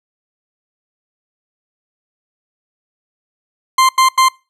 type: tone bursts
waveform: 40% pulse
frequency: 1046.5 Hz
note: C6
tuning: in tune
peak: -7 dBFS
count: 3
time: 3.78-4.286 s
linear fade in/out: 5 ms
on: 110 ms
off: 88 ms
effects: noise-tail reverb RT60 0.3 s tail -25 dB re dry + low-pass 11000 Hz 12 dB/octave